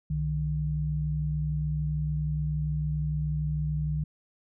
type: tone pair together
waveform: sine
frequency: 65 / 151.77 Hz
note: C2 / D#3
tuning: -11 / -43 cents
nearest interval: octave + minor third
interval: 1468 cents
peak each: -32 / -27 dBFS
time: 0.1-4.04 s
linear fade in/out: 5 ms
effects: none